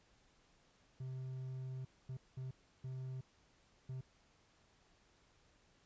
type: tone bursts at uneven times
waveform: triangle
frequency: 130 Hz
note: C3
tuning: 11 cents flat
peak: -40 dBFS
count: 5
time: 1-1.85 / 2.09-2.17 / 2.37-2.51 / 2.84-3.21 / 3.89-4.01 s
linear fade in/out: 5 ms
effects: pink hiss -71 dBFS RMS until 5.85 s + resampled to 16000 Hz